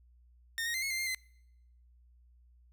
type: tone with pitch steps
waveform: sawtooth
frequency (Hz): 1830 / 1873 / 2077 / 2179 / 2086 / 2113 / 2052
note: A#6 / A#6 / C7 / C#7 / C7 / C7 / C7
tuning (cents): -32 / +8 / -13 / -30 / -6 / +16 / -34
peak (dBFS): -29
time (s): 0.58-1.147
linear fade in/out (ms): 0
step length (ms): 81
effects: noise-tail reverb RT60 0.9 s tail -26 dB re dry + added 60 Hz sine -59 dBFS peak until 2.72 s